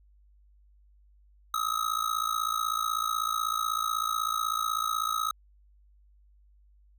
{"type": "tone with amplitude modulation", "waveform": "square", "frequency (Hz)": 1274, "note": "D#6", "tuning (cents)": 41, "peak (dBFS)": -24, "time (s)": [1.54, 5.31], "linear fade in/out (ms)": 2, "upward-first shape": "sine", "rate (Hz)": 56.1, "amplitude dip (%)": 90, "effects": ["added 50 Hz sine -57 dBFS peak until 6.98 s"]}